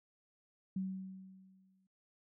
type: tone with exponential decay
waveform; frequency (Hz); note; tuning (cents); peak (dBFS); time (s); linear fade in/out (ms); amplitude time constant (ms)
sine; 189.4; F#3; +41; -33; 0.76-1.87; 5; 240
effects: noise-tail reverb RT60 0.1 s tail -24 dB re dry